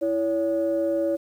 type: tone pair together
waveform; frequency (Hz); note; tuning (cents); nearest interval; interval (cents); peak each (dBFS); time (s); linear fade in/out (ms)
sine; 330.8 / 564.5; E4 / C#5; +6 / +31; major sixth; 925; -24 / -22; 0.01-1.17; 20
effects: tanh soft clip ceiling -15 dBFS + 9-bit